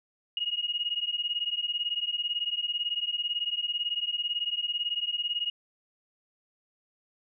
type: beating tone pair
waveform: sine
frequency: 2868 / 2886 Hz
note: F7 / F#7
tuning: +45 / -44 cents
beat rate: 18 Hz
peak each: -31 / -31 dBFS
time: 0.37-5.5 s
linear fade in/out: 2 ms
effects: none